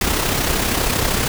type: noise with amplitude modulation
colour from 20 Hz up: pink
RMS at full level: -17 dBFS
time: 0.01-1.28 s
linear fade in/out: 2 ms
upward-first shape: sine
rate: 32.8 Hz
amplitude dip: 45%
effects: none